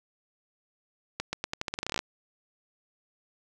accelerating click train, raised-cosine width 0.2 ms, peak -13 dBFS, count 16, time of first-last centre 1.2-1.991 s, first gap 130 ms, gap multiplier 0.85, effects none

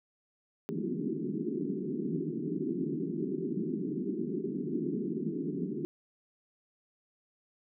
white band-pass noise, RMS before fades -34 dBFS, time 0.69-5.85 s, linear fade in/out 0 ms, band 150 to 400 Hz, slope 96 dB/octave, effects none

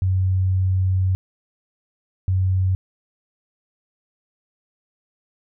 sine tone pair in turn, 93.6 / 93.6 Hz, F#2 / F#2, +20 / +20 cents, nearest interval unison, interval 0 cents, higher neither, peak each -16 / -16 dBFS, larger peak neither, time 0.02-1.15 / 2.28-2.75 s, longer first, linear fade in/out 0 ms, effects none

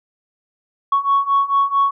sine beating tone pair, 1108.7 / 1113.2 Hz, C#6 / C#6, 0 / +7 cents, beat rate 4.5 Hz, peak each -17 / -15 dBFS, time 0.92-1.91 s, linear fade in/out 5 ms, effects tanh soft clip ceiling -8 dBFS

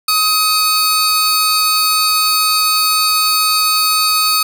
sawtooth tone pair together, 1261 / 4498 Hz, D#6 / C#8, +23 / +24 cents, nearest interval octave + minor seventh, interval 2201 cents, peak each -11 dBFS, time 0.08-4.43 s, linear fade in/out 5 ms, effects 7-bit

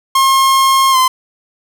45% pulse tone with pitch glide, 1072 to 1033.7 Hz, C6 to C6, +42 to -21 cents, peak -8 dBFS, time 0.15-1.08 s, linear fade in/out 5 ms, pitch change -63 cents, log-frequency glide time 0.91-0.97 s, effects none

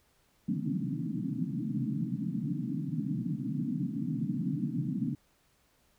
pink band-pass noise, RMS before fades -33 dBFS, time 0.48-5.15 s, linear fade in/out 5 ms, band 130 to 300 Hz, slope 96 dB/octave, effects pink hiss -69 dBFS RMS until 5.98 s

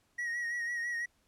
triangle tone with vibrato, 1897 Hz, A#6, 30 cents sharp, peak -31 dBFS, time 0.18-1.06 s, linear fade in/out 10 ms, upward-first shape sine, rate 6 Hz, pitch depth 39 cents each way, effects pink hiss -72 dBFS RMS until 1.27 s + low-pass 12000 Hz 12 dB/octave

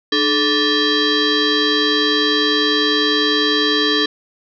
sine tone with frequency modulation, 1760 Hz, A6, in tune, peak -13 dBFS, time 0.12-4.06 s, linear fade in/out 5 ms, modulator 730 Hz, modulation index 3.7, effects none

